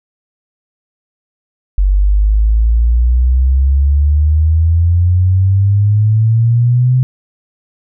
sine exponential sweep, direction up, 47.03 to 129.3 Hz, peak -7 dBFS, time 1.78-7.03 s, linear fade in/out 0 ms, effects none

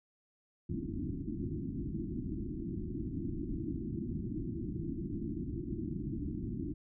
white low-pass noise, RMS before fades -38 dBFS, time 0.69-6.74 s, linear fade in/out 10 ms, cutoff 350 Hz, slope 96 dB/octave, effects none

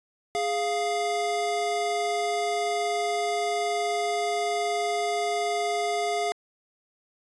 square tone pair together, 415.3 / 699.2 Hz, G#4 / F5, 0 / +2 cents, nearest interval major sixth, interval 902 cents, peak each -30 / -27 dBFS, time 0.35-6.32 s, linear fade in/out 0 ms, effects resampled to 22050 Hz

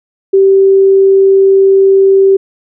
sine tone, 388.3 Hz, G4, 16 cents flat, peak -3 dBFS, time 0.33-2.37 s, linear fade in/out 10 ms, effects none

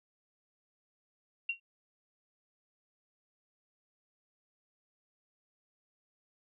sine tone with exponential decay, 2750 Hz, F7, 27 cents flat, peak -27 dBFS, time 1.49-1.6 s, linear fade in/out 5 ms, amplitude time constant 22 ms, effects none

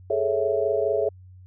sine chord, A major seventh, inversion third, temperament equal, 415.3 / 440 / 554.4 / 659.3 Hz, G#4 / A4 / C#5 / E5, 0 / 0 / 0 / 0 cents, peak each -26 dBFS, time 0.1-1.09 s, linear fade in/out 5 ms, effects added 92 Hz sine -44 dBFS peak until 1.46 s

